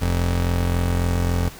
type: tone pair together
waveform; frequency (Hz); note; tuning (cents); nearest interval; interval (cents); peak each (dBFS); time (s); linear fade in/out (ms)
25% pulse; 43.66 / 87.31; F1 / F2; 0 / 0; octave; 1200; -19; 0.01-1.49; 10
effects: pink hiss -41 dBFS RMS until 1.59 s